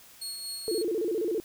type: tone with tremolo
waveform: 25% pulse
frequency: 4325 Hz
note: C#8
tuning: 43 cents flat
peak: -29 dBFS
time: 0.21-0.83 s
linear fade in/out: 10 ms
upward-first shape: sine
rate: 4.2 Hz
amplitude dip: 35%
type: tone with vibrato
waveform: sine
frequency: 392 Hz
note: G4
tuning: in tune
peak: -26 dBFS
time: 0.68-1.4 s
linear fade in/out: 0 ms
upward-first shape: square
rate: 15 Hz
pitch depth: 210 cents each way
effects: white hiss -53 dBFS RMS until 1.44 s